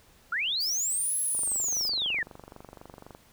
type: linear two-way sweep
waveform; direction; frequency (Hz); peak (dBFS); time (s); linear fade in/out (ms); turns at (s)
sine; up then down; 1308 to 11130 to 1674; -26; 0.32-2.23; 5; 1.2
type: noise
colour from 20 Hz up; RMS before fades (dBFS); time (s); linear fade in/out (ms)
violet; -40; 0.6-1.89; 10
type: click train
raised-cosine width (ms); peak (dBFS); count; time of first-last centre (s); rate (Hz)
1; -30; 44; 1.35-3.149; 23.9
effects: pink hiss -59 dBFS RMS until 3.32 s